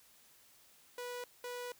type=tone bursts at uneven times; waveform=sawtooth; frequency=490 Hz; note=B4; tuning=14 cents flat; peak=-37 dBFS; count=2; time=0.98-1.24 / 1.44-1.72 s; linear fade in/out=2 ms; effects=white hiss -64 dBFS RMS until 1.79 s